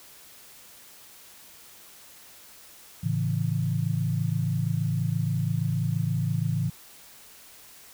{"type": "chord", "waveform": "sine", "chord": "A major", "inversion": "none", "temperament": "equal", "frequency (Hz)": [110, 138.59, 164.81], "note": ["A2", "C#3", "E3"], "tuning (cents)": [0, 0, 0], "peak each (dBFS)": -28, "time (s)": [3.03, 6.7], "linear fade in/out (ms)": 10, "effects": ["white hiss -50 dBFS RMS until 7.93 s"]}